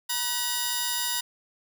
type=tone cluster; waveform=10% pulse; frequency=960 / 1501 / 3640 / 4953 Hz; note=B5 / F#6 / A#7 / D#8; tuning=-49 / +24 / -42 / -9 cents; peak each=-23 / -27 / -23 / -25 dBFS; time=0.09-1.21 s; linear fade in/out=10 ms; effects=none